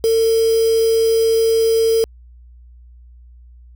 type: tone with quantisation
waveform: sine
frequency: 451.8 Hz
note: A4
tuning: 46 cents sharp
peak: -12 dBFS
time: 0.04-2.04 s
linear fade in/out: 0 ms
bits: 4
effects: added 60 Hz sine -40 dBFS peak until 3.75 s